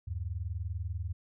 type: tone pair together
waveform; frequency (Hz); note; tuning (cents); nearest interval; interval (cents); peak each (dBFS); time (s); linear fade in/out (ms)
sine; 77.5 / 97.7; D#2 / G2; -6 / -5; major third; 401; -36 / -36; 0.07-1.13; 10
effects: none